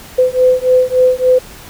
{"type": "beating tone pair", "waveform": "sine", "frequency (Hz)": [506, 509.5], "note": ["B4", "C5"], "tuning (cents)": [42, -46], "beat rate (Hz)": 3.5, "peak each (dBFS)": -11, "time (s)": [0.18, 1.39], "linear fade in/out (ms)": 10, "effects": ["pink hiss -35 dBFS RMS until 1.69 s"]}